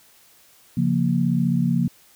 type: chord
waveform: sine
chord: Bb minor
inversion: first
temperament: equal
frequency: 138.59 / 174.61 / 233.1 Hz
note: Db3 / F3 / Bb3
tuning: 0 / 0 / 0 cents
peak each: -23 / -21 / -22 dBFS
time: 0.77-1.88 s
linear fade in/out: 5 ms
effects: white hiss -54 dBFS RMS until 2.15 s